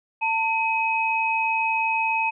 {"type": "tone pair together", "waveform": "sine", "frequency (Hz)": [897, 2537], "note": ["A5", "D#7"], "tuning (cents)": [33, 33], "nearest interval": "octave + tritone", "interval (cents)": 1800, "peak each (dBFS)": -23, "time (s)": [0.21, 2.31], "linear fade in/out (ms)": 20, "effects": []}